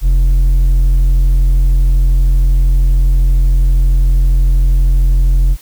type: tone with hard clipping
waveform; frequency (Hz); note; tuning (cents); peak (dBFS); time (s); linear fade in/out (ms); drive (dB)
sine; 43.65; F1; 0; -8; 0.01-5.57; 50; 4
effects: white hiss -42 dBFS RMS until 5.61 s